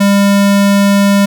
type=tone; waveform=square; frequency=200 Hz; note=G3; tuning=35 cents sharp; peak=-7 dBFS; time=0-1.26 s; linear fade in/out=10 ms; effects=none